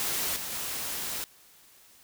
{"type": "noise with level steps", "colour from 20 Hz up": "white", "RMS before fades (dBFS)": [-30, -36, -34], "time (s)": [0, 1.24], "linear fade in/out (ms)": 0, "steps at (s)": [0.36, 0.52], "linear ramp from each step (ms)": 2, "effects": ["white hiss -57 dBFS RMS until 2.03 s"]}